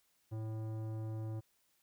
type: tone with tanh clipping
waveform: sine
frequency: 110 Hz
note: A2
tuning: in tune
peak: -40 dBFS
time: 0.31-1.41 s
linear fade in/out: 20 ms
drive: 15 dB
effects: white hiss -75 dBFS RMS until 1.82 s